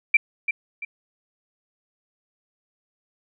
sine tone with echo, 2349 Hz, D7, in tune, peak -11 dBFS, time 0.14-0.17 s, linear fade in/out 5 ms, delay 340 ms, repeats 2, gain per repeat -9 dB, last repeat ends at 0.85 s, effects none

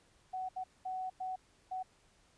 sine tone bursts at uneven times, 747 Hz, F#5, 16 cents sharp, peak -36 dBFS, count 5, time 0.33-0.49 / 0.56-0.64 / 0.85-1.1 / 1.2-1.36 / 1.71-1.83 s, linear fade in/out 10 ms, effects pink hiss -68 dBFS RMS until 2.37 s + resampled to 22050 Hz

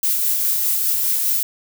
violet noise with tremolo, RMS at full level -18 dBFS, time 0.03-1.43 s, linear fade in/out 2 ms, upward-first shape sine, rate 4.9 Hz, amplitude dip 25%, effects none

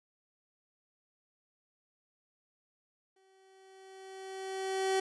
30% pulse tone with exponential growth, 382.4 Hz, G4, 43 cents flat, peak -24 dBFS, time 3.16-5 s, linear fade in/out 5 ms, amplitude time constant 400 ms, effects resampled to 24000 Hz

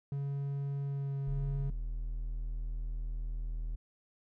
triangle tone with pitch glide, 140 to 138.07 Hz, C#3 to C#3, +18 to -7 cents, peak -31 dBFS, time 0.12-1.7 s, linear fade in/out 2 ms, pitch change -25 cents, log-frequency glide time 0.85-1.19 s
triangle tone, 40.06 Hz, E1, 49 cents flat, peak -32 dBFS, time 1.27-3.76 s, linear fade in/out 10 ms
effects none

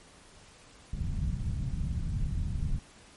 pink low-pass noise, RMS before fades -31 dBFS, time 0.93-2.79 s, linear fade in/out 5 ms, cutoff 170 Hz, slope 24 dB/octave, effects pink hiss -55 dBFS RMS until 3.16 s + MP3 48 kbps

